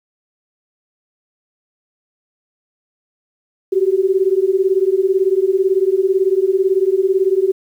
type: beating tone pair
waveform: sine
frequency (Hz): 372.9 / 390.9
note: F#4 / G4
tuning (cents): +14 / -5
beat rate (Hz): 18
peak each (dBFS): -15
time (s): 3.72-7.52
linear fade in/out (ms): 10
effects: 8-bit